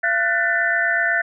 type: tone cluster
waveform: sine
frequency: 680 / 1433 / 1501 / 1783 / 1998 Hz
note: F5 / F6 / F#6 / A6 / B6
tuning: -46 / +44 / +24 / +22 / +20 cents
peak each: -25 / -28 / -21 / -20 / -28 dBFS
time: 0.03-1.22 s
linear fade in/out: 10 ms
effects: none